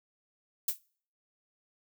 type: noise with exponential decay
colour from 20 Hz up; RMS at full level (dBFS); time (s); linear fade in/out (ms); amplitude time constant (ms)
violet; -23; 0.68-0.79; 5; 22
effects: noise-tail reverb RT60 0.5 s tail -25 dB re dry